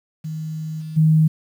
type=tone with level steps; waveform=sine; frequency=157.2 Hz; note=D#3; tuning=18 cents sharp; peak=-25 / -28 / -11 dBFS; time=0.24-1.28 s; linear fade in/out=10 ms; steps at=0.8 / 0.96 s; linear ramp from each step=20 ms; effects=8-bit